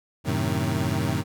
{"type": "chord", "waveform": "25% pulse", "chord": "F# diminished seventh", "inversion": "none", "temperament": "equal", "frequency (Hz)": [92.5, 110, 130.81, 155.56], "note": ["F#2", "A2", "C3", "Eb3"], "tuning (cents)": [0, 0, 0, 0], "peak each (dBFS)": -25, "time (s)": [0.24, 1.24], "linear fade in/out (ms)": 50, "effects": []}